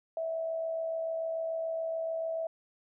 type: tone with amplitude modulation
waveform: sine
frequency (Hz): 653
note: E5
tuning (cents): -17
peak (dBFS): -29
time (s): 0.17-2.47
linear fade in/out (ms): 2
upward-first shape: sine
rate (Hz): 66.9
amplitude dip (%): 40
effects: none